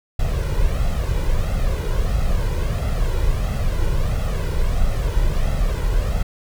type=noise with flanger; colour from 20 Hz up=brown; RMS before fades=-19 dBFS; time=0.19-6.23 s; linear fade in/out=5 ms; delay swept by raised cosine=1.5 to 2.08 ms; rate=1.5 Hz; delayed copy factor=+0.65; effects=none